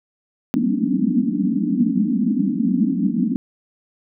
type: band-pass noise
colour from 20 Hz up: pink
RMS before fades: -19 dBFS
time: 0.54-3.36 s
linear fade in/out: 0 ms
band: 180 to 300 Hz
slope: 96 dB/octave
effects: none